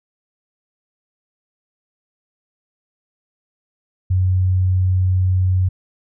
sine tone, 92.5 Hz, F#2, in tune, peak -13 dBFS, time 4.1-5.69 s, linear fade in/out 10 ms, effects none

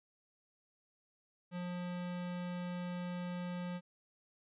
square tone, 177.7 Hz, F3, 30 cents sharp, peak -39 dBFS, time 1.51-3.81 s, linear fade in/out 50 ms, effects resampled to 8000 Hz

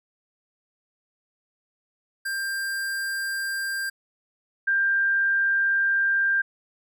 square / sine tone pair in turn, 1589 / 1589 Hz, G6 / G6, +23 / +23 cents, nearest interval unison, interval 0 cents, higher neither, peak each -27 / -19 dBFS, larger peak second, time 2.25-3.9 / 4.67-6.42 s, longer second, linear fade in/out 10 ms, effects none

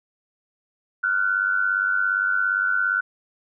sine tone pair together, 1396.9 / 1494.3 Hz, F6 / F#6, 0 / +17 cents, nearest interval minor second, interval 117 cents, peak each -23 / -21 dBFS, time 1.03-3.01 s, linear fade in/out 10 ms, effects none

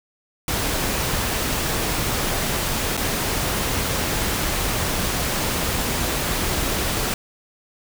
pink noise with dropouts, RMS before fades -23 dBFS, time 0.48-7.14 s, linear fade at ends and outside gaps 2 ms, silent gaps 2.969-2.975 s, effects none

